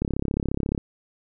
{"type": "click train", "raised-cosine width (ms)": 3, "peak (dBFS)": -12, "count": 27, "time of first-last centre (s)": [0.02, 0.778], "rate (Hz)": 34.3, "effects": []}